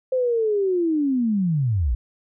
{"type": "linear sweep", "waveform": "sine", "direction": "down", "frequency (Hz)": [523.3, 50.8], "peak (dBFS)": -18, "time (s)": [0.12, 1.95], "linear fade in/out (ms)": 5, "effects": []}